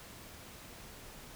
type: silence
effects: pink hiss -51 dBFS RMS until 1.35 s